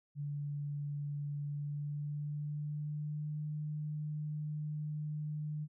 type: tone with pitch glide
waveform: sine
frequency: 144.9 to 151.05 Hz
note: D3 to D3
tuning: -23 to +49 cents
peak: -36 dBFS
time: 0.15-5.68 s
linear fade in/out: 50 ms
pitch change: +72 cents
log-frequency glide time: 1.43-3.42 s
effects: none